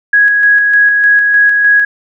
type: tone with tremolo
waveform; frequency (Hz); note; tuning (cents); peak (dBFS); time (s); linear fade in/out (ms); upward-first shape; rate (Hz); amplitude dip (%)
sine; 1661.2; G#6; 0; -4; 0.13-1.85; 5; square; 3.3; 30
effects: none